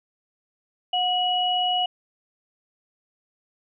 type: tone pair together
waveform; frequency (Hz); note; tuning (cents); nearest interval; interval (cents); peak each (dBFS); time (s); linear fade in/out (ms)
sine; 727.3 / 2916; F#5 / F#7; -30 / -26; 2 octaves; 2404; -23; 0.93-1.86; 5
effects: none